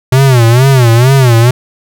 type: tone with vibrato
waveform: square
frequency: 125.2 Hz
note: B2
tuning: 24 cents sharp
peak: -4 dBFS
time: 0.12-1.51 s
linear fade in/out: 5 ms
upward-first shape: sine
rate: 2.2 Hz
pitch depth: 160 cents each way
effects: none